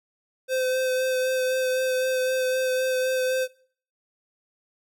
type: tone with vibrato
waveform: square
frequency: 515 Hz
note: C5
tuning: 28 cents flat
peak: -23 dBFS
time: 0.48-3.48 s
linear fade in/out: 50 ms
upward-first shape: sine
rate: 3.9 Hz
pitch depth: 15 cents each way
effects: noise-tail reverb RT60 0.5 s tail -22 dB re dry